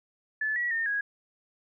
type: tone with pitch steps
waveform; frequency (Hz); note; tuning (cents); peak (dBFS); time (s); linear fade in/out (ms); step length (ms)
sine; 1734 / 1928 / 1823 / 1653; A6 / B6 / A#6 / G#6; -26 / -42 / -39 / -9; -26; 0.41-1.01; 5; 150
effects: none